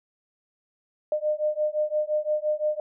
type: beating tone pair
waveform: sine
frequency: 604 / 609.8 Hz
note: D5 / D#5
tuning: +48 / -35 cents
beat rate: 5.8 Hz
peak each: -26 dBFS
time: 1.12-2.8 s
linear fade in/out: 2 ms
effects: none